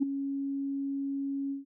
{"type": "tone with ADSR envelope", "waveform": "sine", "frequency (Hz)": 276.4, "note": "C#4", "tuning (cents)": -5, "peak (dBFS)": -20, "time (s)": [0, 1.65], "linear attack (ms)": 26, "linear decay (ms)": 10, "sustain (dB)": -10, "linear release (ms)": 140, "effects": ["tanh soft clip ceiling -16 dBFS"]}